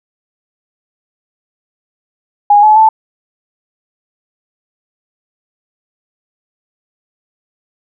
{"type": "tone with pitch steps", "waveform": "sine", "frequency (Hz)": [823, 856, 878], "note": ["G#5", "A5", "A5"], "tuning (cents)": [-16, -48, -4], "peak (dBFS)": -3, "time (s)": [2.5, 2.89], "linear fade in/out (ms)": 5, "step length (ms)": 130, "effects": []}